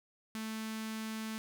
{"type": "tone with notch filter", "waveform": "sawtooth", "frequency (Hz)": 220, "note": "A3", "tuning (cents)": 0, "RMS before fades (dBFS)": -40, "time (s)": [0.35, 1.38], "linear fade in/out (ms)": 0, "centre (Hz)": 540, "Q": 0.57, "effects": []}